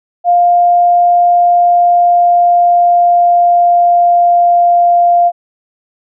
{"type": "tone with pitch glide", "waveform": "sine", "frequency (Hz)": [702, 697.2], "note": ["F5", "F5"], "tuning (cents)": [9, -3], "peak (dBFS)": -5, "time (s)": [0.24, 5.32], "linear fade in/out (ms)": 50, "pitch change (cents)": -12, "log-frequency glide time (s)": [1.24, 4.94], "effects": []}